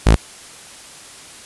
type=tone; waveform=sawtooth; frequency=54.7 Hz; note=A1; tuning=9 cents flat; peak=-4 dBFS; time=0.06-0.16 s; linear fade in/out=10 ms; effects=white hiss -39 dBFS RMS until 1.45 s + resampled to 24000 Hz